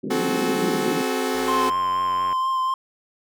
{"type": "band-pass noise", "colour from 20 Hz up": "pink", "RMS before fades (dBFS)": -27, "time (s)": [0.03, 1.02], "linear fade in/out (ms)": 10, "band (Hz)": [170, 420], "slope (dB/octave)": 48}
{"type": "chord", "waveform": "sawtooth", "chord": "F# diminished", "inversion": "second", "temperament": "equal with one note detuned", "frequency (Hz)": [261.6, 370, 431.4], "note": ["C4", "F#4", "A4"], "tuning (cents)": [0, 0, -34], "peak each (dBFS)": [-22, -23, -22], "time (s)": [0.1, 1.7], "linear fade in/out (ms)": 10}
{"type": "click train", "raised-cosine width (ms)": 0.5, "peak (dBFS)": -20, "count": 90, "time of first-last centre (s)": [1.35, 2.327], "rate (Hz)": 91.1}
{"type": "tone with vibrato", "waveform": "triangle", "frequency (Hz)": 1046.5, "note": "C6", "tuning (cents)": 0, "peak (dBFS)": -18, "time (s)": [1.48, 2.74], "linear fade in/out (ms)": 2, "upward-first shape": "triangle", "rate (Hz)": 4.2, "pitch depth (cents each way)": 19}
{"effects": []}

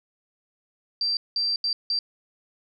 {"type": "tone bursts at uneven times", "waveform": "sine", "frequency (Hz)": 4699, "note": "D8", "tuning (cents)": 0, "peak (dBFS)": -22, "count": 4, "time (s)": [[1.01, 1.17], [1.36, 1.56], [1.64, 1.73], [1.9, 1.99]], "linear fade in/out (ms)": 2, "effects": []}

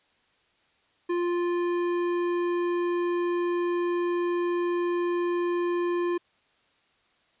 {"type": "tone with tanh clipping", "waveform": "triangle", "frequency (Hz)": 349.2, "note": "F4", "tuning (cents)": 0, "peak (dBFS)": -26, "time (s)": [1.09, 6.18], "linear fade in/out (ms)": 10, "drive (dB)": 18, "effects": ["white hiss -66 dBFS RMS until 7.4 s", "resampled to 8000 Hz"]}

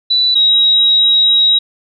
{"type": "tone pair in turn", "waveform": "sine", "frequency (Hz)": [3967, 3826], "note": ["B7", "A#7"], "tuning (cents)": [7, 44], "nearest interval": "minor second", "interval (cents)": 63, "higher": "first", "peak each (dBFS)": [-9, -7], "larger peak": "second", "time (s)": [[0.1, 0.35], [0.35, 1.59]], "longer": "second", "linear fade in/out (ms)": 10, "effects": []}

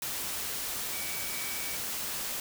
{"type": "tone in noise", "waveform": "sine", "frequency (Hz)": 2279, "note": "C#7", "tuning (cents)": 47, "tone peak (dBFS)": -42, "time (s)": [0.93, 1.76], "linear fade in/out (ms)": 2, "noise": "white", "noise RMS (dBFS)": -35, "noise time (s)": [0.02, 2.4], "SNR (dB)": -10, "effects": []}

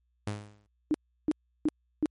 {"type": "tone with exponential decay", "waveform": "sawtooth", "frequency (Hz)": 104, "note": "G#2", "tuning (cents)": 3, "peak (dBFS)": -25, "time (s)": [0.27, 0.67], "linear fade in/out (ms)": 5, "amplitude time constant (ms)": 85}
{"type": "tone bursts", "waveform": "sine", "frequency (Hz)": 305.9, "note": "D#4", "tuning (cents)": -29, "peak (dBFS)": -22, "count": 4, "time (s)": [0.91, 2.058], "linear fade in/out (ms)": 0, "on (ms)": 32, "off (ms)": 340}
{"effects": ["added 60 Hz sine -70 dBFS peak until 2.1 s", "MP3 48 kbps"]}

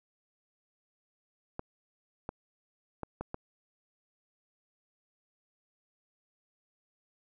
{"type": "clicks", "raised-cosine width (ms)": 1, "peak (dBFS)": -22, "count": 5, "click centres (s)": [1.594, 2.291, 3.033, 3.21, 3.344], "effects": []}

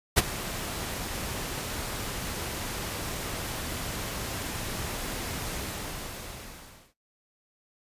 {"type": "noise with ADSR envelope", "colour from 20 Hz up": "pink", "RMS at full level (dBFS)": -17, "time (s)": [0.16, 6.94], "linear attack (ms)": 23, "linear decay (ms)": 25, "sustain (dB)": -17, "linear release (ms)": 1400, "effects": ["noise-tail reverb RT60 0.2 s tail -21 dB re dry", "resampled to 32000 Hz"]}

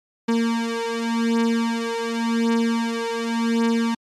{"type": "beating tone pair", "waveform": "35% pulse", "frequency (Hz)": [230, 230.89], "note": ["A#3", "A#3"], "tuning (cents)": [-23, -16], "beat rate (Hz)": 0.89, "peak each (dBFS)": -21, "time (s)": [0.28, 3.95], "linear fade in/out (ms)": 10, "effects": ["low-pass 7000 Hz 12 dB/octave", "MP3 96 kbps"]}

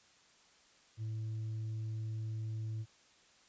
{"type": "tone with tanh clipping", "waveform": "triangle", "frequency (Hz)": 110, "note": "A2", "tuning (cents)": 0, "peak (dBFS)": -37, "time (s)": [0.97, 2.86], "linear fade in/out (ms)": 50, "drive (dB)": 7, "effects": ["white hiss -65 dBFS RMS until 3.48 s", "resampled to 16000 Hz"]}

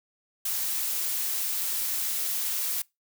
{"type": "noise", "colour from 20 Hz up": "blue", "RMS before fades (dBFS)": -29, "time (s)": [0.45, 2.82], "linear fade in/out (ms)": 5, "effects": ["noise-tail reverb RT60 0.2 s tail -23 dB re dry"]}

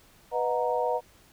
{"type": "chord", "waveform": "sine", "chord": "B major seventh", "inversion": "none", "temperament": "equal with one note detuned", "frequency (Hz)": [493.9, 622.3, 729.8, 932.3], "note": ["B4", "D#5", "F#5", "A#5"], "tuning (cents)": [0, 0, -24, 0], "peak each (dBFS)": [-28, -31, -31, -30], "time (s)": [0.31, 1.01], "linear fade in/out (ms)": 50, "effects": ["pink hiss -58 dBFS RMS until 1.32 s"]}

